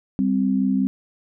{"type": "tone pair together", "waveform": "sine", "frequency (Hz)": [196, 261.1], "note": ["G3", "C4"], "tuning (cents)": [0, -3], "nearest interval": "perfect fourth", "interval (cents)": 497, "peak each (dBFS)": -20, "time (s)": [0.19, 0.87], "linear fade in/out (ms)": 0, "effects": []}